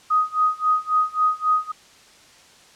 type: tone with tremolo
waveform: sine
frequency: 1250 Hz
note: D#6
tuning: 8 cents sharp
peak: -14 dBFS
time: 0.1-1.72 s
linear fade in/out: 10 ms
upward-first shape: sine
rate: 3.7 Hz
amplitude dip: 95%
effects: white hiss -50 dBFS RMS until 2.75 s + low-pass 7000 Hz 12 dB/octave